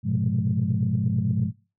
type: tone cluster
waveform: sine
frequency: 102.7 / 119.1 / 127.8 / 175.4 / 209 Hz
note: G#2 / A#2 / C3 / F3 / G#3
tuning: -19 / +38 / -40 / +8 / +11 cents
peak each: -27 dBFS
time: 0.03-1.52 s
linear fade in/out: 50 ms
effects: noise-tail reverb RT60 0.3 s tail -19 dB re dry + tanh soft clip ceiling -12 dBFS